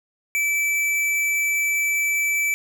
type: tone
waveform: square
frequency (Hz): 2315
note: D7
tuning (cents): -25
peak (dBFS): -20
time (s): 0.35-2.54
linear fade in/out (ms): 0
effects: none